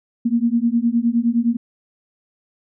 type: beating tone pair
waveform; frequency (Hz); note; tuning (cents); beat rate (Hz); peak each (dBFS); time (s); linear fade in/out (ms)
sine; 229.8 / 239.5; A#3 / A#3; -25 / +47; 9.7; -18; 0.25-1.57; 10
effects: none